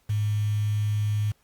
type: tone with quantisation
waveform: sine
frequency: 105.2 Hz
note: G#2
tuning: 23 cents sharp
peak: -22 dBFS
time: 0.09-1.32 s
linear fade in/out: 10 ms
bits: 7
effects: pink hiss -66 dBFS RMS until 1.43 s + Opus 48 kbps